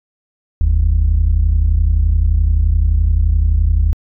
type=tone pair together; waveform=sine; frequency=46.38 / 78 Hz; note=F#1 / D#2; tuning=+5 / +5 cents; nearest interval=major sixth; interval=900 cents; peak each=-11 dBFS; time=0.61-3.93 s; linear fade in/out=0 ms; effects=tanh soft clip ceiling -6 dBFS